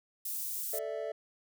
white high-pass noise, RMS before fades -37 dBFS, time 0.25-0.79 s, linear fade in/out 5 ms, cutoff 8900 Hz, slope 12 dB/octave
triangle chord, A suspended fourth, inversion none, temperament just, 440 / 586.7 / 660 Hz, A4 / D5 / E5, 0 / -2 / +2 cents, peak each -37 dBFS, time 0.73-1.12 s, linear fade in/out 5 ms
effects none

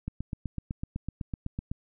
click train, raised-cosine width 5 ms, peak -20 dBFS, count 14, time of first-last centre 0.08-1.715 s, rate 7.95 Hz, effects none

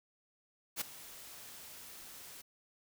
white noise with ADSR envelope, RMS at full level -34 dBFS, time 0.76-2.42 s, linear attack 52 ms, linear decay 8 ms, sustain -17 dB, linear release 12 ms, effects none

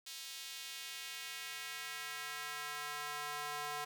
square tone with high-pass filter sweep, 147.4 Hz, D3, 7 cents sharp, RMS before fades -44 dBFS, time 0.06-3.85 s, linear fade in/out 10 ms, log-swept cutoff 3800 to 850 Hz, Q 1.2, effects 11-bit

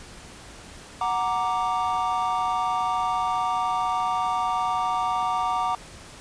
triangle chord, Gb augmented, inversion none, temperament equal, 740 / 932.3 / 1174.7 Hz, Gb5 / Bb5 / D6, 0 / 0 / 0 cents, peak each -25 dBFS, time 1.01-5.75 s, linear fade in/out 2 ms, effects pink hiss -44 dBFS RMS until 6.2 s + resampled to 22050 Hz

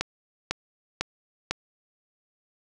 click train, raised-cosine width 0.2 ms, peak -8 dBFS, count 4, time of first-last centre 0.01-1.51 s, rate 2 Hz, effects none

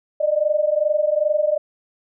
sine tone pair together, 592.5 / 615 Hz, D5 / D#5, +15 / -20 cents, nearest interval minor second, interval 65 cents, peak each -19 dBFS, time 0.2-1.58 s, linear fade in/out 10 ms, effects none

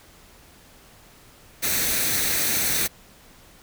white noise with comb filter, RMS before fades -23 dBFS, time 1.62-2.88 s, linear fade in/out 20 ms, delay 0.49 ms, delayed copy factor +0.5, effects pink hiss -51 dBFS RMS until 3.62 s

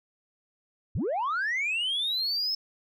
sine linear sweep, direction up, 58.27 to 5274 Hz, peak -24 dBFS, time 0.95-2.55 s, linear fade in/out 5 ms, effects tanh soft clip ceiling -24 dBFS

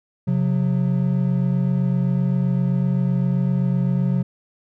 triangle tone pair together, 133.8 / 181.55 Hz, C3 / F#3, +39 / -33 cents, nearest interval perfect fourth, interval 528 cents, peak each -18 dBFS, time 0.27-4.23 s, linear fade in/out 10 ms, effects none

